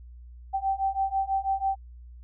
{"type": "beating tone pair", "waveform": "sine", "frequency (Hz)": [774, 780.1], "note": ["G5", "G5"], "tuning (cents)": [-22, -9], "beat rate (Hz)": 6.1, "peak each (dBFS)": [-28, -27], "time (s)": [0.53, 1.76], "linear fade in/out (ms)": 20, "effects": ["added 60 Hz sine -43 dBFS peak until 2.23 s"]}